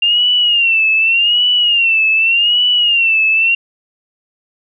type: tone with vibrato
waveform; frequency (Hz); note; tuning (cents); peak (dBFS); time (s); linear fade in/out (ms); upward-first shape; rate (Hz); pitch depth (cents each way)
sine; 2779; F7; -9; -9; 0.02-3.55; 5; sine; 0.85; 110
effects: none